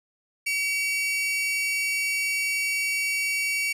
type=tone pair together; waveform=40% pulse; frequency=2275 / 2731 Hz; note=C#7 / F7; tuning=+44 / -39 cents; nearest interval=minor third; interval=317 cents; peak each=-24 / -30 dBFS; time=0.46-3.73 s; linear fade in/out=10 ms; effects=resampled to 32000 Hz